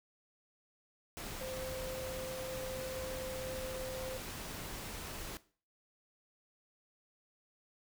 sine tone in noise, 519 Hz, C5, 14 cents flat, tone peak -41 dBFS, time 1.41-4.17 s, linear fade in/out 0 ms, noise pink, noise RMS -44 dBFS, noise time 1.17-5.37 s, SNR 0 dB, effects noise-tail reverb RT60 0.4 s tail -17 dB re dry

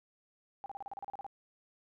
sine tone bursts, 799 Hz, G5, 33 cents sharp, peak -39 dBFS, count 12, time 0.64-1.265 s, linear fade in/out 0 ms, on 20 ms, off 35 ms, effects none

